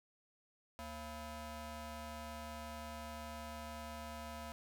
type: ring-modulated tone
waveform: 20% pulse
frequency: 304.7 Hz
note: D#4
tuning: 36 cents flat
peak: -37 dBFS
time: 0.79-4.52 s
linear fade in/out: 0 ms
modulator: 378 Hz
effects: 13-bit